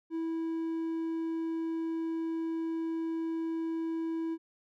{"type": "tone", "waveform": "triangle", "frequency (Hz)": 327.1, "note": "E4", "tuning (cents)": -13, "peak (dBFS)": -29, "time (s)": [0.1, 4.38], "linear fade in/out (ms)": 50, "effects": []}